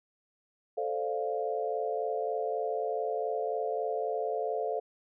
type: chord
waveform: sine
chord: D minor seventh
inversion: second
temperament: equal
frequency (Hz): 440 / 523.3 / 587.3 / 698.5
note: A4 / C5 / D5 / F5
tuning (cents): 0 / 0 / 0 / 0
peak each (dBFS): -33 / -36 / -38 / -34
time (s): 0.77-4.8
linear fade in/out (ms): 10
effects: none